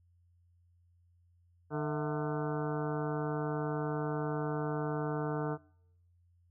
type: harmonic tone with a mistuned harmonic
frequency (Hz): 150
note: D3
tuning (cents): +37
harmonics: 1 / 2 / 3 / 4 / 5 / 6 / 7 / 8 / 9 / 10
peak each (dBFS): -36 / -38 / -37 / -43 / -45 / -44 / -49 / -47 / -48 / -48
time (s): 1.7-5.58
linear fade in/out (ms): 50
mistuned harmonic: 4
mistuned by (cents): +140
effects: noise-tail reverb RT60 0.8 s tail -26 dB re dry + added 87 Hz sine -64 dBFS peak until 6.5 s